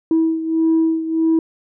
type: beating tone pair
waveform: sine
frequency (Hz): 323.7 / 325.3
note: E4 / E4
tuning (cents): -31 / -23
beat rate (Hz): 1.6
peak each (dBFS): -14 / -19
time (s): 0.11-1.39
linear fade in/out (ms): 2
effects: tanh soft clip ceiling -9 dBFS